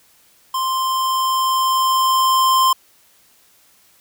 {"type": "tone with level ramp", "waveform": "square", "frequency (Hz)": 1046.5, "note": "C6", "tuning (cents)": 0, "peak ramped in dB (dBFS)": [-19, -12], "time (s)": [0.54, 2.73], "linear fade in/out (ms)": 5, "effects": ["white hiss -54 dBFS RMS until 4 s"]}